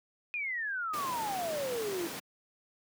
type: exponential sweep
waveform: sine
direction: down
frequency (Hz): 2489 to 327.8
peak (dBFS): -32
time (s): 0.34-2.07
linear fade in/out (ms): 0
type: noise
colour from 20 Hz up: pink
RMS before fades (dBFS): -39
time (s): 0.93-2.2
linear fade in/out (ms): 10
effects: high-pass 200 Hz 12 dB/octave

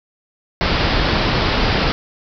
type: low-pass noise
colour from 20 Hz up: pink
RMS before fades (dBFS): -17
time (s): 0.61-1.92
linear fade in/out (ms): 0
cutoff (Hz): 5200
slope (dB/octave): 96
effects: none

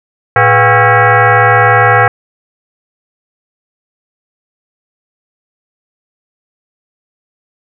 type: tone with frequency modulation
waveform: sine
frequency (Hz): 416.3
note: G#4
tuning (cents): +4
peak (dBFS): -4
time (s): 0.36-2.08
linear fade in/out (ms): 2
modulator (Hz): 303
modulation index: 5.1
effects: none

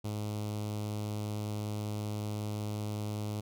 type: tone with notch filter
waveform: sawtooth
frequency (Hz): 105.3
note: G#2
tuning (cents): +24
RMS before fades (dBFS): -36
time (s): 0.04-3.41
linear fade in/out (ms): 10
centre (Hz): 1700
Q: 0.94
effects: none

